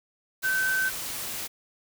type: tone in noise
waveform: sine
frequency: 1536 Hz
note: G6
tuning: 36 cents flat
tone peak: -23 dBFS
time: 0.43-0.9 s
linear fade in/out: 20 ms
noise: white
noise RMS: -34 dBFS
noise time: 0.42-1.48 s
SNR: +8 dB
effects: none